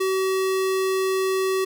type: tone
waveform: square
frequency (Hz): 380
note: F#4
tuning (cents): +46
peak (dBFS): -21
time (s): 0-1.65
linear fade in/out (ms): 10
effects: none